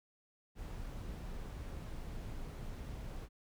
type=noise; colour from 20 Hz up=brown; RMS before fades=-44 dBFS; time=0.55-3.29 s; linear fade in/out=50 ms; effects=none